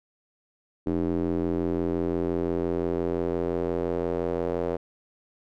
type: tone with band-pass filter sweep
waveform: square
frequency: 42.89 Hz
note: F1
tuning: 31 cents flat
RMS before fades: -27 dBFS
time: 0.86-4.77 s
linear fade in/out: 10 ms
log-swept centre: 320 to 490 Hz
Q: 2.6
effects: none